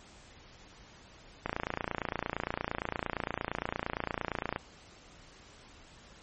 click train, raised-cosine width 0.5 ms, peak -16 dBFS, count 90, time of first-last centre 1.46-4.561 s, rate 28.7 Hz, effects pink hiss -55 dBFS RMS until 6.22 s + MP3 32 kbps

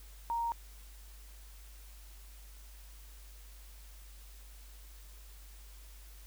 sine tone, 932.3 Hz, A#5, in tune, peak -31 dBFS, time 0.3-0.52 s, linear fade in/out 0 ms, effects added 50 Hz sine -50 dBFS peak until 6.26 s + white hiss -59 dBFS RMS until 6.26 s

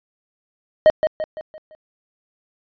triangle tone with echo, 623 Hz, D#5, 2 cents sharp, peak -5 dBFS, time 0.86-0.9 s, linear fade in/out 0 ms, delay 170 ms, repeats 5, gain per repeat -7 dB, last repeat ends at 1.75 s, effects resampled to 11025 Hz

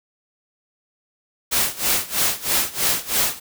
white noise with tremolo, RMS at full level -18 dBFS, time 1.51-3.4 s, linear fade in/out 20 ms, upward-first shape sine, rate 3.1 Hz, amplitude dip 90%, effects none

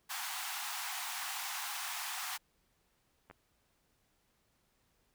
pink high-pass noise, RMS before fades -40 dBFS, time 0.09-2.38 s, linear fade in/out 20 ms, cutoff 730 Hz, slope 96 dB/octave
clicks, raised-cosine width 0.5 ms, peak -37 dBFS, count 2, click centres 3.3 / 3.311 s
effects pink hiss -75 dBFS RMS until 5.14 s

